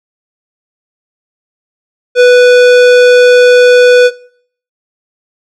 sine tone with tanh clipping, 493.9 Hz, B4, in tune, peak -3 dBFS, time 2.15-4.11 s, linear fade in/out 50 ms, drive 18 dB, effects noise-tail reverb RT60 0.6 s tail -21 dB re dry

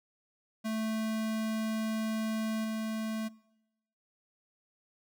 square tone with level steps, 220 Hz, A3, in tune, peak -32 / -34 dBFS, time 0.64-3.29 s, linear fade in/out 20 ms, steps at 2.64 s, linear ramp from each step 5 ms, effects noise-tail reverb RT60 0.9 s tail -23 dB re dry

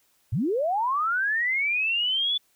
sine linear sweep, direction up, 85.3 to 3485 Hz, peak -22 dBFS, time 0.32-2.38 s, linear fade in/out 10 ms, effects white hiss -66 dBFS RMS until 2.55 s

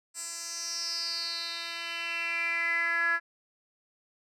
10% pulse tone with band-pass filter sweep, 337 Hz, E4, 38 cents sharp, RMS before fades -32 dBFS, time 0.14-3.2 s, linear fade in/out 50 ms, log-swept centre 7700 to 1600 Hz, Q 6.5, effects none

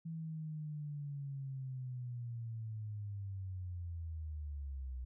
sine linear sweep, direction down, 164.4 to 61.74 Hz, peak -40 dBFS, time 0.05-5.05 s, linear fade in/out 10 ms, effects none

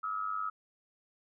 sine tone with amplitude modulation, 1283 Hz, E6, 47 cents flat, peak -29 dBFS, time 0.03-0.5 s, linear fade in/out 10 ms, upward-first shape sine, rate 99.4 Hz, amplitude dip 75%, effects none

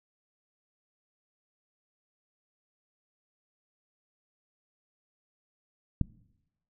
click, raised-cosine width 5 ms, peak -13 dBFS, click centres 6.013 s, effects noise-tail reverb RT60 0.9 s tail -22 dB re dry

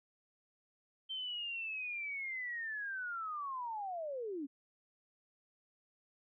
sine linear sweep, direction down, 3129 to 261.6 Hz, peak -38 dBFS, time 1.09-4.47 s, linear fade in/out 20 ms, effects none

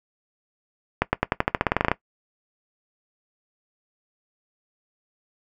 accelerating click train, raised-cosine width 0.5 ms, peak -3 dBFS, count 15, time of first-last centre 1.02-1.916 s, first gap 110 ms, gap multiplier 0.91, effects noise-tail reverb RT60 0.1 s tail -18 dB re dry

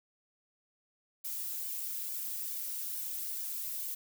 violet noise with flanger, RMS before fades -38 dBFS, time 1.24-3.95 s, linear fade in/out 10 ms, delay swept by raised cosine 1.5 to 3.1 ms, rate 2.3 Hz, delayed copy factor -0.9, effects none

